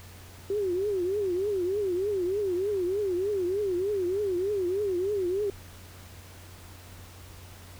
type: tone with vibrato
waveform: sine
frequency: 383.7 Hz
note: G4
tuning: 37 cents flat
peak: -25 dBFS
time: 0.5-5.5 s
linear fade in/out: 2 ms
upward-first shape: triangle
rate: 3.3 Hz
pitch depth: 190 cents each way
effects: added 90 Hz sine -47 dBFS peak until 7.79 s + pink hiss -50 dBFS RMS until 7.79 s